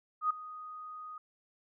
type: tone with ADSR envelope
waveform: sine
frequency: 1244.5 Hz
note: D#6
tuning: in tune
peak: -24 dBFS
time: 0.21-1.18 s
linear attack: 92 ms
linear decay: 6 ms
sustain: -18 dB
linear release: 3 ms
effects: none